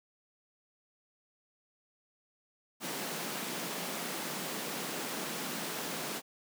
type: high-pass noise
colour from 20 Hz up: pink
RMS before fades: -38 dBFS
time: 2.8-6.22 s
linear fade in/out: 50 ms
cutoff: 160 Hz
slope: 48 dB/octave
effects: none